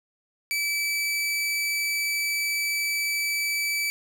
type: tone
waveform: sawtooth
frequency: 2307 Hz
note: D7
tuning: 31 cents flat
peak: -21 dBFS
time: 0.51-3.9 s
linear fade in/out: 0 ms
effects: none